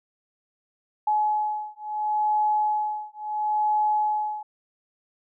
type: beating tone pair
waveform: sine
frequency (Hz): 848 / 848.73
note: G#5 / G#5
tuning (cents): +36 / +37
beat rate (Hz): 0.73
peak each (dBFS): -25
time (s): 1.07-4.43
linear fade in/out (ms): 5
effects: none